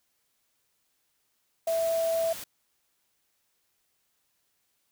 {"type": "tone in noise", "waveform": "sine", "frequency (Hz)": 659.3, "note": "E5", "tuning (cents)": 0, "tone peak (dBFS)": -24, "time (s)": [1.67, 2.33], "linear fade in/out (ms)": 5, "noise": "white", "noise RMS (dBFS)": -40, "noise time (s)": [1.67, 2.44], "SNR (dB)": 13, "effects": ["white hiss -74 dBFS RMS until 4.91 s"]}